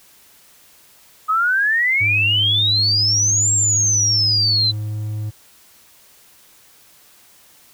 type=exponential two-way sweep; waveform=sine; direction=up then down; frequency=1246 to 7590 to 3985 Hz; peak=-14 dBFS; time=1.28-4.72 s; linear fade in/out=20 ms; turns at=3.53 s
type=tone with pitch glide; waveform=triangle; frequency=103.4 to 106.8 Hz; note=G#2 to G#2; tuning=-7 to +49 cents; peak=-20 dBFS; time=2-5.31 s; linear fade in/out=20 ms; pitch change=+56 cents; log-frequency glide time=3.08-5.02 s
effects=white hiss -50 dBFS RMS until 7.73 s